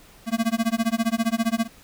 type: tone with tremolo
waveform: square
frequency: 227.5 Hz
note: A#3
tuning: 42 cents flat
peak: -18 dBFS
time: 0.26-1.68 s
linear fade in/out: 50 ms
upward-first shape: sine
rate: 15 Hz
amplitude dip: 100%
effects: pink hiss -51 dBFS RMS until 1.83 s